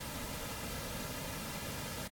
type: noise with comb filter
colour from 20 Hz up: pink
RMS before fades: -42 dBFS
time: 0-2.08 s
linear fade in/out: 10 ms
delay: 2.7 ms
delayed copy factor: -0.55
effects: AAC 64 kbps